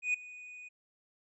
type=tone with ADSR envelope; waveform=triangle; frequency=2478 Hz; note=D#7; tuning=8 cents flat; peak=-24 dBFS; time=0.02-0.69 s; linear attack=120 ms; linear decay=6 ms; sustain=-20 dB; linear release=16 ms; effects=resampled to 24000 Hz

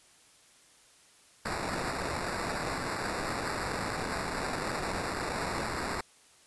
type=noise with sample-and-hold; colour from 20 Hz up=white; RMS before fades=-34 dBFS; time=1.45-6.01 s; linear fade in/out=5 ms; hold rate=3150 Hz; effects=white hiss -60 dBFS RMS until 6.46 s + resampled to 24000 Hz

